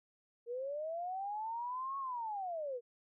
sine linear two-way sweep, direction up then down, 462 to 1108 to 462 Hz, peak -37 dBFS, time 0.46-2.81 s, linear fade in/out 50 ms, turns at 1.98 s, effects none

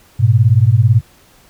sine beating tone pair, 103.8 / 121.8 Hz, G#2 / B2, 0 / -24 cents, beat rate 18 Hz, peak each -10 dBFS, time 0.19-1.01 s, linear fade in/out 20 ms, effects pink hiss -48 dBFS RMS until 1.49 s

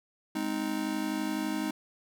square chord, Ab major, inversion none, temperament just, 207.7 / 259.6 / 311.5 Hz, Ab3 / C4 / Eb4, 0 / -13 / +2 cents, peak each -36 / -37 / -33 dBFS, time 0.35-1.71 s, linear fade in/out 5 ms, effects none

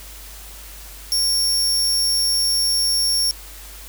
sawtooth tone, 5500 Hz, F8, 27 cents flat, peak -14 dBFS, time 1.12-3.31 s, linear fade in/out 0 ms, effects added 50 Hz sine -39 dBFS peak until 3.88 s + white hiss -40 dBFS RMS until 3.88 s

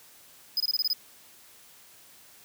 square tone bursts, 5010 Hz, D#8, 11 cents sharp, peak -24 dBFS, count 7, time 0.57-0.932 s, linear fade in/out 2 ms, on 32 ms, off 23 ms, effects white hiss -54 dBFS RMS until 2.44 s + high-pass 60 Hz 12 dB/octave

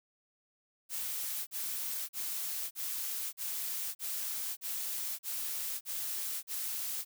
blue noise bursts, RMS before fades -37 dBFS, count 10, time 0.89-7.05 s, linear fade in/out 50 ms, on 580 ms, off 40 ms, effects none

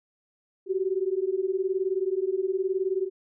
sine beating tone pair, 370 / 389 Hz, F#4 / G4, 0 / -13 cents, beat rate 19 Hz, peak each -27 dBFS, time 0.66-3.1 s, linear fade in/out 50 ms, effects none

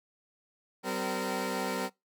15% pulse tone cluster, 191.3 / 256.3 / 459.8 Hz, G3 / C4 / A#4, -42 / -36 / -24 cents, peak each -29 dBFS, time 0.83-1.9 s, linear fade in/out 50 ms, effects noise-tail reverb RT60 0.2 s tail -23 dB re dry

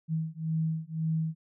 sine beating tone pair, 159.2 / 161.1 Hz, D#3 / E3, +40 / -39 cents, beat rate 1.9 Hz, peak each -31 dBFS, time 0.08-1.35 s, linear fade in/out 50 ms, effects none

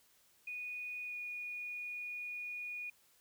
sine tone with pitch glide, 2470 to 2453 Hz, D#7 to D#7, -13 to -25 cents, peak -40 dBFS, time 0.47-2.9 s, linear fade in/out 5 ms, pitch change -12 cents, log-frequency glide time 1.05-1.15 s, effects white hiss -69 dBFS RMS until 3.2 s

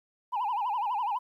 sine tone with vibrato, 902 Hz, A5, 43 cents sharp, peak -25 dBFS, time 0.32-1.19 s, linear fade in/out 20 ms, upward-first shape sine, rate 12 Hz, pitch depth 200 cents each way, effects tanh soft clip ceiling -25 dBFS + 11-bit

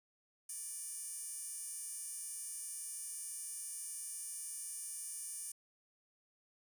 15% pulse tone with high-pass filter, 587.3 Hz, D5, in tune, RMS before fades -45 dBFS, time 0.49-5.52 s, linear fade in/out 5 ms, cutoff 8500 Hz, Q 4.9, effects none

